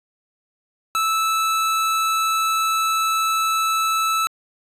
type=tone pair together; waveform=square; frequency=1313.7 / 2619 Hz; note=E6 / E7; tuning=-6 / -12 cents; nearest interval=octave; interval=1194 cents; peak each=-19 / -29 dBFS; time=0.95-4.27 s; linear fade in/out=0 ms; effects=resampled to 32000 Hz